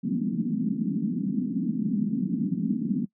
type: band-pass noise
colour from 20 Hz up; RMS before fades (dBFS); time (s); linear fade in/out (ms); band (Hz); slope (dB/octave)
white; -27; 0.03-3.06; 20; 170 to 260; 48
effects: noise-tail reverb RT60 0.1 s tail -23 dB re dry